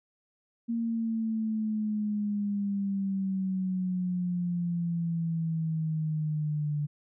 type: exponential sweep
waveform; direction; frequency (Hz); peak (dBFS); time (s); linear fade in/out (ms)
sine; down; 232.7 to 146.83; -27; 0.68-6.87; 20
effects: none